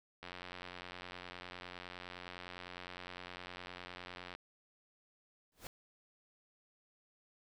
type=click train; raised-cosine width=0.3 ms; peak=-30 dBFS; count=371; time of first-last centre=0.23-4.35 s; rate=89.8 Hz
type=noise with exponential growth; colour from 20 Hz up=pink; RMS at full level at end=-44 dBFS; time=5.52-5.67 s; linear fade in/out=1 ms; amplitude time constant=31 ms
effects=none